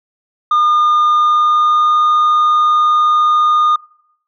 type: tone with pitch glide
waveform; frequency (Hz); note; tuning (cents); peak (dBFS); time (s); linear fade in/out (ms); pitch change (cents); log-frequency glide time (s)
sine; 1214 to 1222.4; D#6 to D#6; -43 to -31; -6; 0.51-3.76; 5; +12; 1.11-1.98
effects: noise-tail reverb RT60 0.8 s tail -26 dB re dry + tanh soft clip ceiling -8 dBFS